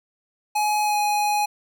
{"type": "tone with pitch glide", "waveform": "square", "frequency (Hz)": [842, 832.8], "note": ["G#5", "G#5"], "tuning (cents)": [24, 5], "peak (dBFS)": -20, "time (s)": [0.55, 1.46], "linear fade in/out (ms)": 10, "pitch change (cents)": -19, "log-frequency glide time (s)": [0.84, 0.97], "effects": []}